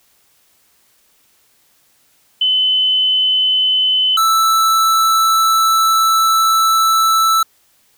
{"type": "tone pair in turn", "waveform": ["sine", "square"], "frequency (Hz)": [3030, 1319.6], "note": ["F#7", "E6"], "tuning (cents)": [40, 1], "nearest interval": "octave + major second", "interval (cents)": 1439, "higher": "first", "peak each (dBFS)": -11, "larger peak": "neither", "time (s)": [[2.41, 4.17], [4.17, 7.43]], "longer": "second", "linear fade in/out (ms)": 5, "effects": ["white hiss -56 dBFS RMS until 7.97 s"]}